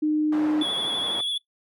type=tone; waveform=sine; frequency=305 Hz; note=D#4; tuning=34 cents flat; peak=-19 dBFS; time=0.02-0.63 s; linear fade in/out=10 ms
type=band-pass noise; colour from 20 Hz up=white; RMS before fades=-36 dBFS; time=0.32-1.21 s; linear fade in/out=5 ms; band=190 to 940 Hz; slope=12 dB/octave
type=tone with vibrato; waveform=triangle; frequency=3400 Hz; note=G#7; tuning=40 cents sharp; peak=-23 dBFS; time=0.61-1.38 s; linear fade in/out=5 ms; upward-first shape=square; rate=12 Hz; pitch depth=26 cents each way
effects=noise-tail reverb RT60 0.1 s tail -17 dB re dry